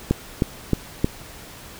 click train, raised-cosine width 3 ms, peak -4 dBFS, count 4, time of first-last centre 0.11-1.045 s, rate 3.21 Hz, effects pink hiss -41 dBFS RMS until 1.79 s

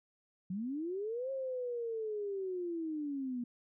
sine linear two-way sweep, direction up then down, 174.61 to 541 to 237.2 Hz, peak -35 dBFS, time 0.5-3.44 s, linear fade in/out 5 ms, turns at 1.31 s, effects none

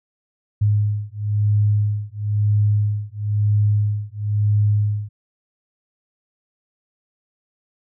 sine beating tone pair, 103.83 / 104.83 Hz, G#2 / G#2, 0 / +17 cents, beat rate 1 Hz, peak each -19 dBFS, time 0.61-5.09 s, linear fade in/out 10 ms, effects none

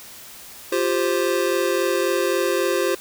square chord, F suspended second, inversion none, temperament just, 349.2 / 392.9 / 523.8 Hz, F4 / G4 / C5, 0 / +4 / +2 cents, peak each -24 dBFS, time 0.72-2.95 s, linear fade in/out 5 ms, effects white hiss -41 dBFS RMS until 3 s

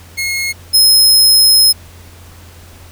sawtooth tone pair in turn, 2161 / 5140 Hz, C#7 / E8, -45 / -45 cents, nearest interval octave + minor third, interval 1500 cents, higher second, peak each -12 / -3 dBFS, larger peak second, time 0.17-0.53 / 0.73-1.73 s, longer second, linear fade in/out 20 ms, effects added 86 Hz sine -37 dBFS peak until 2.91 s + pink hiss -41 dBFS RMS until 2.91 s

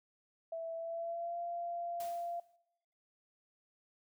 sine tone with pitch glide, 659.3 to 689.7 Hz, E5 to F5, 0 to -22 cents, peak -37 dBFS, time 0.52-2.4 s, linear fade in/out 5 ms, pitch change +78 cents, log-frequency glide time 0.75-1.38 s
white noise with exponential decay, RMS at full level -49 dBFS, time 2-2.56 s, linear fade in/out 1 ms, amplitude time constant 120 ms
effects noise-tail reverb RT60 0.9 s tail -21 dB re dry

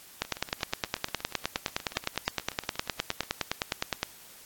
two click trains, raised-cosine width 0.2 ms, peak -23 / -9 dBFS, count 26 / 38, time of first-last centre 0.25-3.233 / 0.22-4.031 s, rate 8.38 / 9.71 Hz, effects white hiss -51 dBFS RMS until 4.45 s + AAC 64 kbps

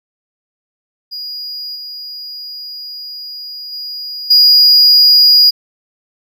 triangle tone with level steps, 4882 Hz, D#8, 34 cents flat, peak -21 / -24 / -21 / -3 dBFS, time 1.11-5.51 s, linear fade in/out 20 ms, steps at 1.75 / 3.72 / 4.3 s, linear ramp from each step 10 ms, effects none

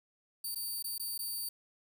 5% pulse tone with dropouts, 4610 Hz, D8, 33 cents flat, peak -29 dBFS, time 0.44-1.49 s, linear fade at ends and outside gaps 5 ms, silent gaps 0.548-0.557 / 0.826-0.842 / 0.981-0.996 / 1.179-1.19 s, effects 10-bit

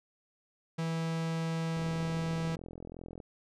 45% pulse tone, 163.6 Hz, E3, 13 cents flat, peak -31 dBFS, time 0.78-2.56 s, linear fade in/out 10 ms
click train, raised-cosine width 2 ms, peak -31 dBFS, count 62, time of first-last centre 1.77-3.202 s, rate 42.6 Hz
effects low-pass 7000 Hz 12 dB/octave

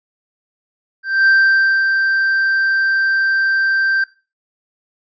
triangle tone with ADSR envelope, 1568 Hz, G6, in tune, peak -6 dBFS, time 1.03-4.04 s, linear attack 240 ms, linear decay 560 ms, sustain -5 dB, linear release 4 ms, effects noise-tail reverb RT60 0.3 s tail -18 dB re dry + resampled to 16000 Hz

